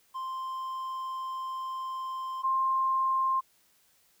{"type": "tone pair in turn", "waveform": ["triangle", "sine"], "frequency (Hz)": [1046.5, 1056.2], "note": ["C6", "C6"], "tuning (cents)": [0, 16], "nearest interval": "unison", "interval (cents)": 16, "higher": "second", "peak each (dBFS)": [-31, -24], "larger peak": "second", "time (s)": [[0.14, 2.43], [2.43, 3.41]], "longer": "first", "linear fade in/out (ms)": 20, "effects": ["white hiss -66 dBFS RMS until 4.2 s"]}